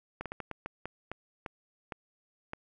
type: slowing click train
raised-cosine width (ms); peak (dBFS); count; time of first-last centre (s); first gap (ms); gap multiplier
0.5; -22; 11; 0.21-2.534; 47; 1.33
effects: none